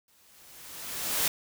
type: noise with exponential growth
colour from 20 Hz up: white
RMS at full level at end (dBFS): -25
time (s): 0.08-1.28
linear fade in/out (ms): 2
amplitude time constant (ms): 260
effects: none